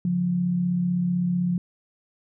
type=tone pair together; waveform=sine; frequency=142.3 / 178.1 Hz; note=C#3 / F3; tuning=+46 / +34 cents; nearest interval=major third; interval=388 cents; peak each=-31 / -21 dBFS; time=0.05-1.58 s; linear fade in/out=2 ms; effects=none